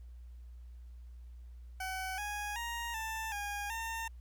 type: tone with pitch steps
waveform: 20% pulse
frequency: 755 / 828 / 938 / 887 / 817 / 908 Hz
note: F#5 / G#5 / A#5 / A5 / G#5 / A#5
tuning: +35 / -5 / +11 / +14 / -29 / -46 cents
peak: -32 dBFS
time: 1.8-4.08 s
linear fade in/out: 5 ms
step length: 380 ms
effects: added 60 Hz sine -47 dBFS peak until 4.2 s + pink hiss -75 dBFS RMS until 4.2 s